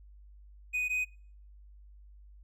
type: tone pair in turn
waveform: triangle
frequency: 2489 / 2500 Hz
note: D#7 / D#7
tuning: 0 / +8 cents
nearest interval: unison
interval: 8 cents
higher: second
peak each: -27 dBFS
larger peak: neither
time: 0.73-0.89 / 0.89-1.05 s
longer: neither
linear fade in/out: 20 ms
effects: noise-tail reverb RT60 0.5 s tail -23 dB re dry + added 50 Hz sine -51 dBFS peak until 2.43 s